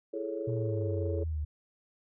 sine chord, A major seventh, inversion second, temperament equal with one note detuned, 333.1 / 415.3 / 440 / 554.4 Hz, E4 / G#4 / A4 / C#5, +18 / 0 / 0 / 0 cents, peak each -38 dBFS, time 0.13-1.24 s, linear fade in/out 10 ms
sine exponential sweep, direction down, 122.3 to 73.42 Hz, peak -30 dBFS, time 0.47-1.45 s, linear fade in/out 10 ms
effects tanh soft clip ceiling -18 dBFS

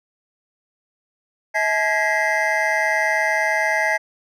triangle tone cluster, 641 / 857 / 1644 / 1922 / 2071 Hz, E5 / A5 / G#6 / B6 / C7, -49 / -46 / -18 / -48 / -18 cents, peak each -22 dBFS, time 1.54-3.98 s, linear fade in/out 20 ms, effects none

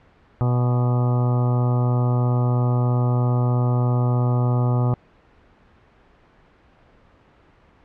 harmonic tone with a mistuned harmonic, 123.1 Hz, B2, 5 cents flat, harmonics 1 / 2 / 3 / 4 / 5 / 6 / 7 / 8 / 9 / 10, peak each -17 / -28 / -32 / -33 / -34 / -35 / -35 / -39 / -39 / -36 dBFS, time 0.41-4.94 s, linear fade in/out 0 ms, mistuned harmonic 7, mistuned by -31 cents, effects pink hiss -54 dBFS RMS until 7.84 s + low-pass 2000 Hz 12 dB/octave

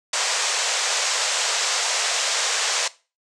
white band-pass noise, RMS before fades -23 dBFS, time 0.13-2.88 s, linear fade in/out 5 ms, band 460 to 7900 Hz, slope 48 dB/octave, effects noise-tail reverb RT60 0.3 s tail -18 dB re dry

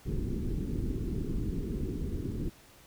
pink low-pass noise, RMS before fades -33 dBFS, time 0.05-2.5 s, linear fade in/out 20 ms, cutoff 400 Hz, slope 48 dB/octave, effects pink hiss -57 dBFS RMS until 2.86 s

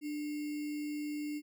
sine tone with sample-and-hold, 296.9 Hz, D4, 19 cents sharp, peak -35 dBFS, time 0.01-1.42 s, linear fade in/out 50 ms, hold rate 2450 Hz, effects none

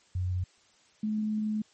sine tone pair in turn, 91.1 / 214.2 Hz, F#2 / A3, -26 / -46 cents, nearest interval octave + minor third, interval 1480 cents, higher second, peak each -27 dBFS, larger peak neither, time 0.15-0.44 / 1.03-1.62 s, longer second, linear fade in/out 5 ms, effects white hiss -63 dBFS RMS until 1.73 s + MP3 32 kbps

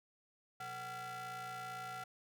45% pulse ring-modulated tone, 311.1 Hz, D#4, in tune, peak -40 dBFS, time 0.6-2.04 s, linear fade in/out 5 ms, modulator 1060 Hz, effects none

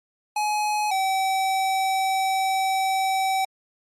square tone pair in turn, 843 / 766.9 Hz, G#5 / G5, +26 / -38 cents, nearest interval major second, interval 164 cents, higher first, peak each -22 / -21 dBFS, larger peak second, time 0.36-0.91 / 0.91-3.45 s, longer second, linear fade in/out 5 ms, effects low-pass 12000 Hz 12 dB/octave + MP3 64 kbps

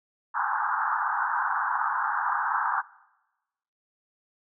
pink band-pass noise, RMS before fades -27 dBFS, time 0.34-2.82 s, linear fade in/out 20 ms, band 810 to 1600 Hz, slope 96 dB/octave, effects noise-tail reverb RT60 1.0 s tail -21 dB re dry

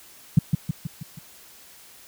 sine tone with echo, 156.4 Hz, D#3, 9 cents sharp, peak -9 dBFS, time 0.37-0.39 s, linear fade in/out 5 ms, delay 160 ms, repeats 5, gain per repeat -5 dB, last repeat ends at 1.19 s, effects white hiss -49 dBFS RMS until 2.07 s

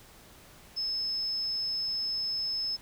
sine tone, 5220 Hz, E8, 18 cents flat, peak -29 dBFS, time 0.76-2.77 s, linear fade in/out 20 ms, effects pink hiss -54 dBFS RMS until 2.81 s

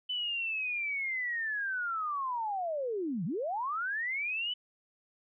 sine linear two-way sweep, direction down then up, 3021 to 148.1 to 3021 Hz, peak -31 dBFS, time 0.09-4.54 s, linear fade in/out 10 ms, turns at 3.25 s, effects none

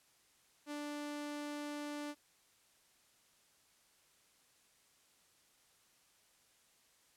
sawtooth tone, 293.7 Hz, D4, in tune, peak -37 dBFS, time 0.66-2.15 s, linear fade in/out 50 ms, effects white hiss -70 dBFS RMS until 7.16 s + low-pass 11000 Hz 12 dB/octave

